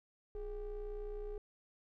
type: ring-modulated tone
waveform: triangle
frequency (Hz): 193.2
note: G3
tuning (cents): -25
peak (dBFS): -35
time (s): 0.35-1.38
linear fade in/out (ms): 2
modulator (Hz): 223
effects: none